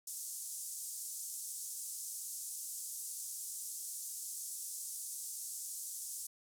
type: band-pass noise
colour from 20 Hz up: white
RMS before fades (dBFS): -44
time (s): 0.07-6.27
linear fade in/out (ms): 5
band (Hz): 6400 to 11000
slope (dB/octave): 24
effects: none